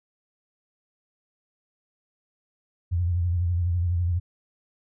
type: tone with vibrato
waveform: sine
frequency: 87.31 Hz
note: F2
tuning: in tune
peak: -21 dBFS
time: 2.91-4.2 s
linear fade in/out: 20 ms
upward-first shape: triangle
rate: 12 Hz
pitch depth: 82 cents each way
effects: none